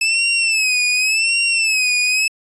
sawtooth tone with vibrato, 2604 Hz, E7, 22 cents flat, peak -11 dBFS, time 0.01-2.28 s, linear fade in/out 5 ms, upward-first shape sine, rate 0.89 Hz, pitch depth 100 cents each way, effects resampled to 22050 Hz

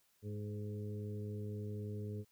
harmonic tone with a mistuned harmonic, 103.7 Hz, G#2, 2 cents flat, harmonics 1 / 2 / 3 / 4 / 5, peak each -41 / -47 / -54 / -48 / -59 dBFS, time 0.22-2.25 s, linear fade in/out 50 ms, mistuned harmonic 4, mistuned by +20 cents, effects white hiss -74 dBFS RMS until 2.31 s

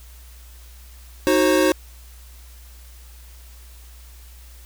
square chord, C diminished, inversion first, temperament equal with one note detuned, 311.1 / 370 / 536.1 Hz, Eb4 / Gb4 / C5, 0 / 0 / +42 cents, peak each -20 dBFS, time 1.27-1.72 s, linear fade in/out 0 ms, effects added 60 Hz sine -41 dBFS peak until 4.65 s + white hiss -50 dBFS RMS until 4.65 s

